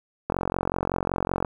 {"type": "click train", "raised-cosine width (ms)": 1, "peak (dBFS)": -10, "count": 53, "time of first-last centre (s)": [0.3, 1.448], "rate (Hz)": 45.3, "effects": ["8-bit"]}